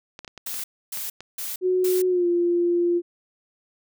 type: clicks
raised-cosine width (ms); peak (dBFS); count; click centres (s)
0.2; -21; 9; 0.191 / 0.247 / 0.278 / 0.377 / 0.472 / 0.542 / 0.594 / 0.973 / 1.206
type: noise bursts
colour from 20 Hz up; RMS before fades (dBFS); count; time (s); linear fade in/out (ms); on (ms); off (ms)
blue; -31; 4; 0.46-2.02; 5; 180; 280
type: tone with pitch glide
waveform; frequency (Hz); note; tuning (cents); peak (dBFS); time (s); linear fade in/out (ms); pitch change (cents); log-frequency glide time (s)
sine; 367.7 to 347.3; F#4 to F4; -11 to -10; -18; 1.61-3.02; 50; -99; 2.08-2.27
effects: none